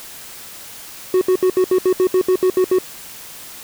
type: tone bursts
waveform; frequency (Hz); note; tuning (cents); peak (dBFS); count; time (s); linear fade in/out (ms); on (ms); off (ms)
triangle; 370; F#4; 0; -9; 12; 1.14-2.786; 2; 73; 70
effects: white hiss -36 dBFS RMS until 3.63 s